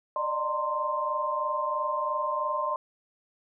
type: tone cluster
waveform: sine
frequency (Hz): 589 / 612 / 921 / 1048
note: D5 / D#5 / A#5 / C6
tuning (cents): +5 / -29 / -21 / +2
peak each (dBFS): -35 / -34 / -35 / -28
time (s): 0.16-2.76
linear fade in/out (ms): 2
effects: none